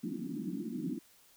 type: band-pass noise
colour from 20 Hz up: white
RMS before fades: -38 dBFS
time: 0.03-0.99 s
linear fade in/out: 10 ms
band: 160 to 340 Hz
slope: 96 dB/octave
effects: white hiss -63 dBFS RMS until 1.36 s